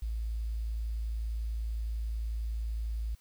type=tone with quantisation; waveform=sine; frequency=55.5 Hz; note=A1; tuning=16 cents sharp; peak=-31 dBFS; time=0.02-3.15 s; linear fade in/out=5 ms; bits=10; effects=white hiss -66 dBFS RMS until 3.2 s